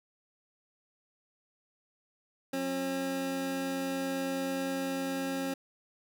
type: tone pair together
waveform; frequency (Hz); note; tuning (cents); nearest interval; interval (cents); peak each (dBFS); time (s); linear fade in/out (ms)
25% pulse; 180 / 269.7; F#3 / C#4; -47 / -47; perfect fifth; 700; -38 / -28; 2.53-5.54; 5
effects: none